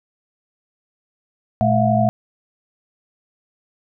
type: tone cluster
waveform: sine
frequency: 117.4 / 214.1 / 664 / 716 Hz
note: A#2 / A3 / E5 / F5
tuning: +13 / -47 / +12 / +43 cents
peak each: -19 dBFS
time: 1.61-2.09 s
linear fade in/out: 0 ms
effects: none